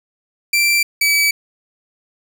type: tone pair in turn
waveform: sawtooth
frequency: 2349 / 2293 Hz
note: D7 / D7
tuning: 0 / -42 cents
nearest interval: unison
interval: 42 cents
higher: first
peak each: -9 dBFS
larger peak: neither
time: 0.53-0.83 / 1.01-1.31 s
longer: neither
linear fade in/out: 5 ms
effects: none